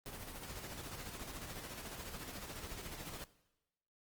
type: noise with tremolo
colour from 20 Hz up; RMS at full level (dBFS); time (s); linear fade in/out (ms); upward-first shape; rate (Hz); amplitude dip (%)
pink; -45; 0.06-3.24; 0; sine; 14; 50
effects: noise-tail reverb RT60 1.0 s tail -19 dB re dry + Opus 24 kbps